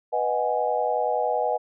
sine chord, G# minor seventh, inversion first, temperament equal, 493.9 / 622.3 / 740 / 830.6 Hz, B4 / D#5 / F#5 / G#5, 0 / 0 / 0 / 0 cents, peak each -27 dBFS, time 0.12-1.58 s, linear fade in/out 20 ms, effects none

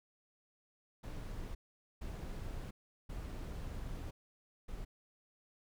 brown noise bursts at uneven times, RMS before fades -43 dBFS, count 4, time 1.03-1.55 / 2.01-2.71 / 3.09-4.11 / 4.68-4.85 s, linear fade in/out 10 ms, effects none

